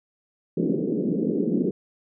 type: band-pass noise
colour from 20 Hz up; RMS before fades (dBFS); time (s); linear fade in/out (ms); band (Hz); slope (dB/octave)
pink; -24; 0.57-1.71; 5; 170 to 450; 48
effects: none